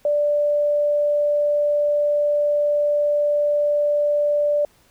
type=tone; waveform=sine; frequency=587.3 Hz; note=D5; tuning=in tune; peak=-16 dBFS; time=0.05-4.65 s; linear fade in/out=2 ms; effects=pink hiss -57 dBFS RMS until 4.9 s